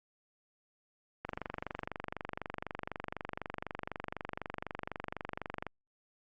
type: click train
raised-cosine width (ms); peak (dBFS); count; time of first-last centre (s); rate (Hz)
0.5; -22; 107; 1.25-5.667; 24
effects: Opus 48 kbps